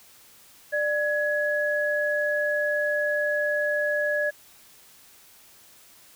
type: tone pair together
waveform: sine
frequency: 594 / 1680.1 Hz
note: D5 / G#6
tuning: +20 / +20 cents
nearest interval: octave + tritone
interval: 1800 cents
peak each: -25 dBFS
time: 0.72-4.31 s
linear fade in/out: 20 ms
effects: white hiss -53 dBFS RMS until 6.15 s